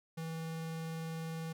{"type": "tone with vibrato", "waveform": "square", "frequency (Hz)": 162.6, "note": "E3", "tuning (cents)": -23, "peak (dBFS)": -39, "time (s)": [0.17, 1.53], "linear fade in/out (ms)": 10, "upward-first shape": "triangle", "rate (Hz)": 20, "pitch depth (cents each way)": 18, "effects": []}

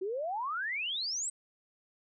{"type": "exponential sweep", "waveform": "sine", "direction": "up", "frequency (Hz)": [360.6, 8250], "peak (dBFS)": -32, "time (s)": [0.01, 1.3], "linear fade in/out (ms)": 10, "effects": []}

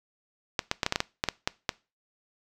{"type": "clicks", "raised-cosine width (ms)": 0.2, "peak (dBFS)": -7, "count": 11, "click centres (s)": [0.592, 0.714, 0.832, 0.864, 0.924, 0.959, 1.004, 1.239, 1.287, 1.475, 1.692], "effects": ["noise-tail reverb RT60 0.3 s tail -22 dB re dry"]}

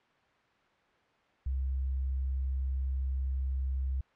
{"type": "tone", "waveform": "sine", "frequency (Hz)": 66.1, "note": "C2", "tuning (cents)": 18, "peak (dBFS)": -29, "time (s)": [1.46, 4.01], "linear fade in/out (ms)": 5, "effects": ["white hiss -66 dBFS RMS until 4.15 s", "low-pass 2000 Hz 12 dB/octave"]}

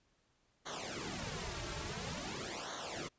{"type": "noise with flanger", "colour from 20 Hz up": "pink", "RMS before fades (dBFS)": -42, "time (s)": [0.65, 3.09], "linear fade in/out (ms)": 20, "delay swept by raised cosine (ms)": [0.39, 4.09], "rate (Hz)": 0.48, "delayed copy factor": -0.95, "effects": ["pink hiss -75 dBFS RMS until 3.18 s", "resampled to 16000 Hz"]}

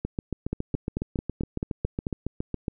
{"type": "two click trains", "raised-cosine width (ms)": 3, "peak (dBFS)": [-14, -15], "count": [8, 20], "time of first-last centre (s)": [[0.53, 2.068], [0.05, 2.682]], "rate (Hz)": [4.55, 7.22], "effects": []}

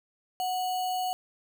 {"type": "tone with sample-and-hold", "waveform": "sine", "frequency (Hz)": 737, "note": "F#5", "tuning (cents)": -7, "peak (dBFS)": -27, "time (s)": [0.4, 1.13], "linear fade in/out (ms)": 0, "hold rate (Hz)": 3675, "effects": []}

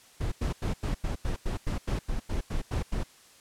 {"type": "noise bursts", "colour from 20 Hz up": "brown", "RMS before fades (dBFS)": -29, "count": 14, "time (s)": [0.2, 3.037], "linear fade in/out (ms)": 10, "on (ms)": 120, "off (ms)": 89, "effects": ["white hiss -56 dBFS RMS until 3.4 s", "low-pass 10000 Hz 12 dB/octave"]}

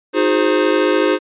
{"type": "chord", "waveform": "square", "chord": "Ab dominant seventh", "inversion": "second", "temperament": "equal with one note detuned", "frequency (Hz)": [311.1, 361.5, 415.3, 523.3], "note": ["Eb4", "Gb4", "Ab4", "C5"], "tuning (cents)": [0, -40, 0, 0], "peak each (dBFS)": -19, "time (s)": [0.13, 1.19], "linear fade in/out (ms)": 50, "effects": ["resampled to 8000 Hz"]}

